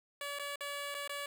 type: tone with dropouts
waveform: 10% pulse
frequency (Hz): 571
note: D5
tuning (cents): -49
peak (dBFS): -30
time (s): 0.21-1.26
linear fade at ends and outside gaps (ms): 2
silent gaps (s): 0.388-0.395 / 0.558-0.607 / 0.944-0.948 / 1.077-1.094
effects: none